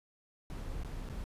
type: noise with dropouts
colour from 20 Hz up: brown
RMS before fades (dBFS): -40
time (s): 0.5-1.24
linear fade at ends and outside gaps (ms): 0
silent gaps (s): 0.834-0.848 / 1.088-1.098
effects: resampled to 32000 Hz